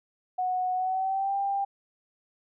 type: tone with pitch glide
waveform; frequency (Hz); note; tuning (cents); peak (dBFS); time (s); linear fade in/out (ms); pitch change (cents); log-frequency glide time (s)
sine; 736 to 793.4; F#5 to G5; -9 to +21; -25; 0.38-1.65; 10; +130; 0.74-1.36
effects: none